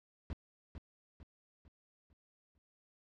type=noise with echo; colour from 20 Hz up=brown; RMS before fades=-39 dBFS; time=0.3-0.33 s; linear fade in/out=0 ms; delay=450 ms; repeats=5; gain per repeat=-7 dB; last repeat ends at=2.58 s; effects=low-pass 4000 Hz 12 dB/octave